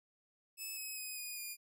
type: tone with pitch steps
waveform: 5% pulse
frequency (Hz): 2600 / 2555 / 2511 / 2468 / 2426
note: E7 / D#7 / D#7 / D#7 / D#7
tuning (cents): -24 / +45 / +15 / -15 / -44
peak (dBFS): -33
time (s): 0.57-1.57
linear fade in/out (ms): 50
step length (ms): 200
effects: none